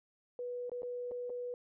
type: tone with dropouts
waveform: sine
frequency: 490.1 Hz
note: B4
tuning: 13 cents flat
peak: -37 dBFS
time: 0.39-1.54 s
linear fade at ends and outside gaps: 1 ms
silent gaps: 0.696-0.717 / 0.821-0.831 / 1.112-1.117 / 1.296-1.301 s
effects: none